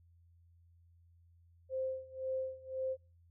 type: tone with tremolo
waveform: sine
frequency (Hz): 523.3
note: C5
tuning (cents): 0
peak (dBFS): -33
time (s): 1.69-2.97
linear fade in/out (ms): 50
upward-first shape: sine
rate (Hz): 1.9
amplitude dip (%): 90
effects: noise-tail reverb RT60 0.3 s tail -26 dB re dry + added 85 Hz sine -62 dBFS peak until 3.3 s